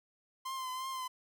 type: tone with vibrato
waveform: 45% pulse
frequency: 1039 Hz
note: C6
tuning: 12 cents flat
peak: -37 dBFS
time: 0.45-1.08 s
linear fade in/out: 10 ms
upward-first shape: triangle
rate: 2.9 Hz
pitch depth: 43 cents each way
effects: none